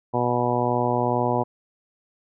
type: harmonic tone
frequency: 122.1 Hz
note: B2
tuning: 19 cents flat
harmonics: 1 / 2 / 3 / 4 / 5 / 6 / 7 / 8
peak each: -28 / -28 / -28 / -28 / -28 / -28 / -28 / -28 dBFS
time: 0.13-1.44 s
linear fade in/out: 20 ms
effects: none